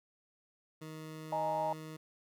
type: tone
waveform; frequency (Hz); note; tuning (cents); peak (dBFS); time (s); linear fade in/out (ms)
20% pulse; 157; D#3; +16; -39; 0.81-1.97; 10
type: chord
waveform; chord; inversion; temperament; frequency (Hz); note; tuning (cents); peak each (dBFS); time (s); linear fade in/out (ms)
sine; D# suspended fourth; none; just; 622.3 / 829.7 / 933.4; D#5 / G#5 / A#5; 0 / -2 / +2; -35 / -36 / -36; 1.32-1.73; 5
effects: none